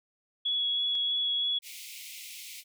sine tone with vibrato, 3363 Hz, G#7, 21 cents sharp, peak -26 dBFS, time 0.45-1.59 s, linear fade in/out 10 ms, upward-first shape sine, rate 3.1 Hz, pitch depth 9 cents each way
clicks, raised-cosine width 0.2 ms, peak -39 / -31 dBFS, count 2, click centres 0.485 / 0.953 s
pink high-pass noise, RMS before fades -44 dBFS, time 1.62-2.64 s, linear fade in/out 50 ms, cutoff 2100 Hz, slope 96 dB/octave
effects none

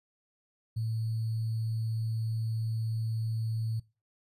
sine tone with sample-and-hold, 112.1 Hz, A2, 33 cents sharp, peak -29 dBFS, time 0.76-3.8 s, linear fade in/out 10 ms, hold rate 4410 Hz, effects noise-tail reverb RT60 0.3 s tail -22 dB re dry + resampled to 32000 Hz

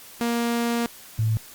sawtooth / sine tone pair in turn, 235.2 / 110.76 Hz, A#3 / A2, +16 / +12 cents, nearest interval octave + minor second, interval 1304 cents, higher first, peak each -18 / -19 dBFS, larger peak first, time 0.21-0.86 / 1.19-1.37 s, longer first, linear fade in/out 0 ms, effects white hiss -45 dBFS RMS until 1.54 s + Opus 48 kbps

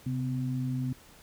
sine tone pair together, 131.73 / 253.6 Hz, C3 / B3, +12 / +46 cents, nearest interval major seventh, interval 1134 cents, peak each -30 / -33 dBFS, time 0.06-0.93 s, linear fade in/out 5 ms, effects pink hiss -55 dBFS RMS until 1.22 s

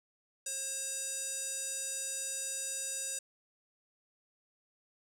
square tone with band-pass filter, 538 Hz, C5, 48 cents sharp, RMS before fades -38 dBFS, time 0.46-3.19 s, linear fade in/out 5 ms, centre 7700 Hz, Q 5.4, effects none

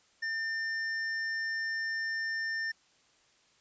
sine tone with hard clipping, 1800 Hz, A6, 39 cents sharp, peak -33 dBFS, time 0.22-2.72 s, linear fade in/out 10 ms, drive 15 dB, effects white hiss -66 dBFS RMS until 3.6 s + resampled to 16000 Hz

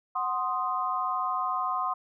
sine chord, C diminished, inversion second, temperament equal, 740 / 1046.5 / 1244.5 Hz, Gb5 / C6 / Eb6, 0 / 0 / 0 cents, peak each -33 / -29 / -31 dBFS, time 0.15-1.94 s, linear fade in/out 10 ms, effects none

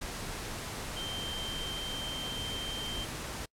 sine tone in noise, 3136 Hz, G7, in tune, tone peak -37 dBFS, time 0.96-3.05 s, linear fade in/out 10 ms, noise pink, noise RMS -39 dBFS, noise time 0.01-3.46 s, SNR -1 dB, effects noise-tail reverb RT60 0.1 s tail -26 dB re dry + low-pass 11000 Hz 12 dB/octave

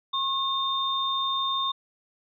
sine tone pair together, 1080 / 3633 Hz, C#6 / A#7, -45 / -45 cents, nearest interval octave + major sixth, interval 2100 cents, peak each -27 / -27 dBFS, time 0.13-1.72 s, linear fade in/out 10 ms, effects none

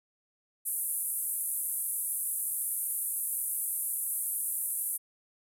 pink band-pass noise, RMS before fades -33 dBFS, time 0.65-4.98 s, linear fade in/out 20 ms, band 9500 to 13000 Hz, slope 48 dB/octave, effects none

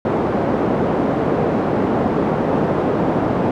pink band-pass noise, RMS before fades -18 dBFS, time 0.05-3.51 s, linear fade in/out 2 ms, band 190 to 710 Hz, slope 12 dB/octave, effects none

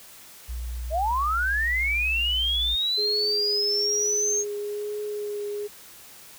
sine tone, 60 Hz, B1, 49 cents flat, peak -29 dBFS, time 0.48-2.76 s, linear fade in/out 20 ms
sine linear sweep, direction up, 593 to 6520 Hz, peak -22 dBFS, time 0.9-4.45 s, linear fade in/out 50 ms
sine tone with vibrato, 415.3 Hz, G#4, in tune, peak -28 dBFS, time 2.97-5.68 s, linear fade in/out 20 ms, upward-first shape triangle, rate 1.1 Hz, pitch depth 18 cents each way
effects white hiss -47 dBFS RMS until 6.38 s

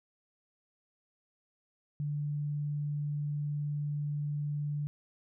sine tone, 146.83 Hz, D3, in tune, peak -31 dBFS, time 2-4.87 s, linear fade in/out 0 ms, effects none

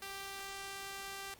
sawtooth tone with high-pass filter, 392.6 Hz, G4, 3 cents sharp, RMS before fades -45 dBFS, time 0.02-1.34 s, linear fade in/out 2 ms, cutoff 950 Hz, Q 0.51, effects pink hiss -60 dBFS RMS until 1.39 s + Opus 32 kbps

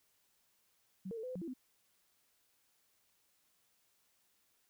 sine tone with pitch steps, 188.4 / 462 / 441.7 / 505 / 510 / 182.2 / 334.1 / 256 Hz, F#3 / A#4 / A4 / B4 / C5 / F#3 / E4 / C4, +32 / -16 / +7 / +39 / -44 / -26 / +23 / -38 cents, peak -40 dBFS, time 1.05-1.538 s, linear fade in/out 10 ms, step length 61 ms, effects white hiss -75 dBFS RMS until 4.69 s

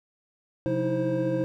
triangle tone cluster, 132.1 / 179.5 / 309.6 / 324.2 / 526 Hz, C3 / F3 / D#4 / E4 / C5, +17 / +48 / -9 / -29 / +9 cents, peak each -29 / -32 / -34 / -26 / -26 dBFS, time 0.66-1.44 s, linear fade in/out 0 ms, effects none

